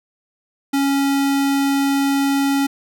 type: tone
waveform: square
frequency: 277.2 Hz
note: C#4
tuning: in tune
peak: -16 dBFS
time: 0.73-2.67 s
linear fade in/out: 10 ms
effects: none